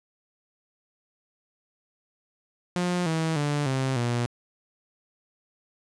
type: tone with pitch steps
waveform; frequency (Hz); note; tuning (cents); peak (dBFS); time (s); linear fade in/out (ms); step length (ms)
sawtooth; 177.9 / 161.26 / 146.18 / 132.51 / 120.11; F3 / E3 / D3 / C3 / B2; +32 / -38 / -8 / +22 / -48; -20; 2.76-4.26; 0; 300
effects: resampled to 22050 Hz